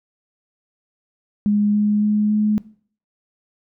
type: tone with pitch steps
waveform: sine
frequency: 207.1 / 208.7 / 210.2 / 211.8 Hz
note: G#3 / G#3 / G#3 / G#3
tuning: -5 / +9 / +21 / +34 cents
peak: -14 dBFS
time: 1.46-2.58 s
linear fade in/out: 0 ms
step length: 280 ms
effects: noise-tail reverb RT60 0.5 s tail -20 dB re dry